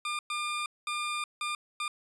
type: tone bursts at uneven times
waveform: 20% pulse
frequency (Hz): 1203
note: D6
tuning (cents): +41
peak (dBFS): -26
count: 5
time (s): 0.05-0.19 / 0.3-0.66 / 0.87-1.24 / 1.41-1.55 / 1.8-1.88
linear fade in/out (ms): 2
effects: resampled to 22050 Hz